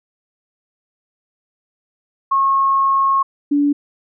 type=tone pair in turn; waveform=sine; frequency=1088 / 288.2 Hz; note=C#6 / D4; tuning=-33 / -33 cents; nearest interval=octave + major seventh; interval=2300 cents; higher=first; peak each=-12 dBFS; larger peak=neither; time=2.31-3.23 / 3.51-3.73 s; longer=first; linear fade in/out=10 ms; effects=none